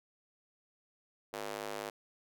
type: tone with high-pass filter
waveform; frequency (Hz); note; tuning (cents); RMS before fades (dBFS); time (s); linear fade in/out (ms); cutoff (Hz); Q
square; 52; G#1; +3; -41; 1.33-1.9; 5; 490; 1.3
effects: none